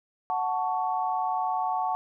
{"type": "chord", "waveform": "sine", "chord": "F# minor", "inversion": "none", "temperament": "equal with one note detuned", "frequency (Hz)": [740, 880, 1117.1], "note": ["F#5", "A5", "C#6"], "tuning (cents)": [0, 0, 13], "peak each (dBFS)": [-28, -29, -32], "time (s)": [0.3, 1.95], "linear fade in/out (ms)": 0, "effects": []}